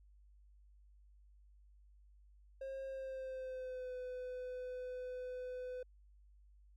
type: tone with pitch glide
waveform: triangle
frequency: 536 to 503 Hz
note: C5 to B4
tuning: +42 to +32 cents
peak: -40 dBFS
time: 2.61-5.83 s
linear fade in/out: 5 ms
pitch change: -110 cents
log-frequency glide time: 2.85-3.95 s
effects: added 50 Hz sine -61 dBFS peak until 6.76 s